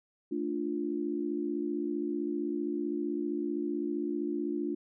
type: chord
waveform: sine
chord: D minor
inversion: second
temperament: equal with one note detuned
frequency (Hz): 221.3 / 293.7 / 349.2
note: A3 / D4 / F4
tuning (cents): +10 / 0 / 0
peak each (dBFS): -38 / -33 / -34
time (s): 0.31-4.75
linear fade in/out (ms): 10
effects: none